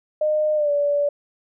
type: tone with pitch glide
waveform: sine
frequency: 611 to 577.7 Hz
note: D#5 to D5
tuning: -32 to -29 cents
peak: -17 dBFS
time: 0.21-1.09 s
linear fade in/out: 5 ms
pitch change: -97 cents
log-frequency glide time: 0.55-0.71 s
effects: none